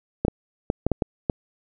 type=clicks; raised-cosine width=2 ms; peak=-7 dBFS; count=7; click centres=0.25 / 0.282 / 0.701 / 0.866 / 0.917 / 1.022 / 1.298 s; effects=none